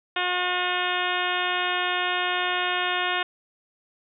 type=harmonic tone; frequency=360.1 Hz; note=F#4; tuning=47 cents flat; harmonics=1 / 2 / 3 / 4 / 5 / 6 / 7 / 8 / 9 / 10; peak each=-34 / -30 / -31 / -30 / -31 / -35 / -33 / -32 / -35 / -35 dBFS; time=0.16-3.23 s; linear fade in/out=5 ms; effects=none